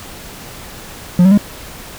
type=tone with pitch steps; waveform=triangle; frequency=178.1 / 190.88 / 204.6 Hz; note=F3 / G3 / G#3; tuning=+34 / -46 / -26 cents; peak=-3 dBFS; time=1.19-1.376 s; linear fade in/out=2 ms; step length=62 ms; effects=pink hiss -33 dBFS RMS until 1.98 s